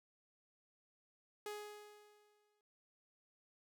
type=tone with exponential decay; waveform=sawtooth; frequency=417.7 Hz; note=G#4; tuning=10 cents sharp; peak=-38 dBFS; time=1.46-2.61 s; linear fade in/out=2 ms; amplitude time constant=250 ms; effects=none